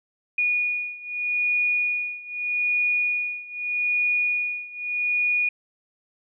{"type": "beating tone pair", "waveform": "sine", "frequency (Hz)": [2452, 2452.81], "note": ["D#7", "D#7"], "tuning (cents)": [-26, -25], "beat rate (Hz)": 0.81, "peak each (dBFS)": [-24, -26], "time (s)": [0.38, 5.49], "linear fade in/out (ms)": 5, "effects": []}